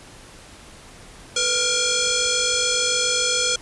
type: tone with frequency modulation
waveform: sine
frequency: 1396.9 Hz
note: F6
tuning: in tune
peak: -18 dBFS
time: 1.36-3.56 s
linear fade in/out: 5 ms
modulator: 947 Hz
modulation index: 6.7
effects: pink hiss -44 dBFS RMS until 3.61 s + resampled to 24000 Hz